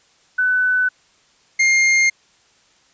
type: tone pair in turn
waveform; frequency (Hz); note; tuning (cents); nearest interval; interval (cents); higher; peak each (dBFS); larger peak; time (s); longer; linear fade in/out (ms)
sine / 45% pulse; 1500 / 2121; F#6 / C7; +23 / +23; tritone; 600; second; -14 / -12; second; 0.38-0.89 / 1.59-2.1; neither; 10
effects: white hiss -56 dBFS RMS until 2.93 s + resampled to 16000 Hz